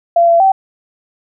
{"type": "tone with pitch steps", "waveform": "sine", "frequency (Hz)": [683, 677, 771], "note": ["F5", "E5", "G5"], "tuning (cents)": [-39, 46, -29], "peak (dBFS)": -6, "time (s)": [0.16, 0.52], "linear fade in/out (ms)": 5, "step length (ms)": 120, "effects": []}